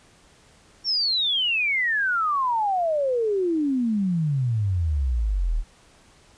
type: exponential sweep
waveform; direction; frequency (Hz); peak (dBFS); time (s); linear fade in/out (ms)
sine; down; 5588 to 35.73; -20; 0.84-5.64; 50
effects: pink hiss -55 dBFS RMS until 6.37 s + resampled to 22050 Hz